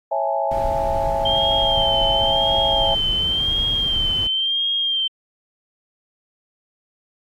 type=chord; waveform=sine; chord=A major seventh; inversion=first; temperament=just; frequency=550 / 660 / 825 / 880 Hz; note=C#5 / E5 / G#5 / A5; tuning=-14 / +2 / -12 / 0 cents; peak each=-25 / -23 / -23 / -27 dBFS; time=0.11-2.95 s; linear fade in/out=10 ms
type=noise; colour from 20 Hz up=brown; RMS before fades=-28 dBFS; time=0.51-4.27 s; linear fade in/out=2 ms
type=tone with vibrato; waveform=sine; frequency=3155 Hz; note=G7; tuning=10 cents sharp; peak=-18 dBFS; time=1.25-5.08 s; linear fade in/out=10 ms; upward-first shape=sine; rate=0.94 Hz; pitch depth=53 cents each way
effects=AAC 64 kbps